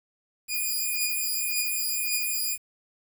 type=beating tone pair; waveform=5% pulse; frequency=2447 / 2448.8 Hz; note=D#7 / D#7; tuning=-29 / -28 cents; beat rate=1.8 Hz; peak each=-20 / -18 dBFS; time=0.48-2.58 s; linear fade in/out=50 ms; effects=8-bit